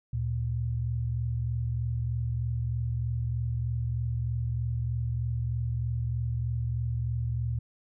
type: tone pair together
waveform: sine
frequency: 73.58 / 116.8 Hz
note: D2 / A#2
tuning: +4 / +4 cents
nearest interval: minor sixth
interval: 800 cents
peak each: -33 / -28 dBFS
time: 0.13-7.59 s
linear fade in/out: 5 ms
effects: none